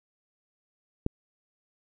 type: click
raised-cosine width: 3 ms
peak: -13 dBFS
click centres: 1.064 s
effects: none